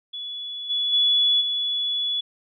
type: tone with level steps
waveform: sine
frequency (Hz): 3413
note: G#7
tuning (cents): +47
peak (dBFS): -30 / -21 / -16 / -22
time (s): 0.13-2.21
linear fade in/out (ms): 10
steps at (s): 0.69 / 0.92 / 1.4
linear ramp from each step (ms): 20
effects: none